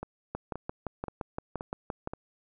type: two click trains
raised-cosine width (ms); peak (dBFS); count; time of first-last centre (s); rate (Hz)
1; -22 / -19; 5 / 11; 0.03-2.135 / 0.35-2.074; 1.9 / 5.8
effects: none